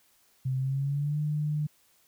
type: tone with pitch glide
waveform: sine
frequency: 130.81 to 150.26 Hz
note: C3 to D3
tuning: 0 to +40 cents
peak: -26 dBFS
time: 0.45-1.67 s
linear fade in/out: 10 ms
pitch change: +240 cents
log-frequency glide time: 0.57-1.19 s
effects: white hiss -65 dBFS RMS until 2.07 s